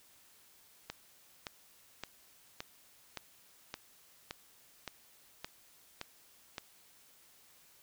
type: click train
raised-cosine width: 0.2 ms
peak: -22 dBFS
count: 11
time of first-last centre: 0.9-6.582 s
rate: 1.76 Hz
effects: white hiss -63 dBFS RMS until 7.82 s